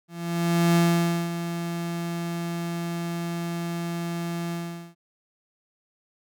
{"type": "tone with ADSR envelope", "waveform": "35% pulse", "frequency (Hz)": 170.1, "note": "F3", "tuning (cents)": -45, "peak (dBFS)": -15, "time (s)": [0.08, 4.95], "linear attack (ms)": 680, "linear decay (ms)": 530, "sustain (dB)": -11, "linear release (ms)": 430, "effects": []}